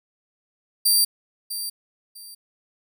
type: tone with echo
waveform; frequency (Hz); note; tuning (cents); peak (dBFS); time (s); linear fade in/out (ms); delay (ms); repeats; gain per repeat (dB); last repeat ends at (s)
15% pulse; 4699; D8; 0; -9; 0.85-1.05; 10; 650; 2; -12; 2.35
effects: none